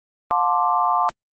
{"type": "chord", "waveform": "sine", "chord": "D minor seventh", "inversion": "first", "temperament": "equal with one note detuned", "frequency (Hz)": [714.4, 880, 1046.5, 1174.7], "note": ["F5", "A5", "C6", "D6"], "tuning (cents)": [39, 0, 0, 0], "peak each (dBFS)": -22, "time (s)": [0.31, 1.09], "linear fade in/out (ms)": 0, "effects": ["Opus 24 kbps"]}